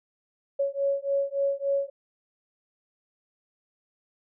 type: beating tone pair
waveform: sine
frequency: 554.4 / 557.9 Hz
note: C#5 / C#5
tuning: 0 / +11 cents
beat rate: 3.5 Hz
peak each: -27 dBFS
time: 0.59-1.9 s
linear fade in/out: 10 ms
effects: none